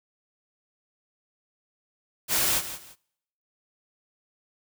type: noise with echo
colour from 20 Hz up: white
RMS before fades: -24 dBFS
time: 2.28-2.62 s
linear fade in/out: 50 ms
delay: 170 ms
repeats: 2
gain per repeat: -12 dB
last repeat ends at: 2.96 s
effects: noise-tail reverb RT60 0.8 s tail -26 dB re dry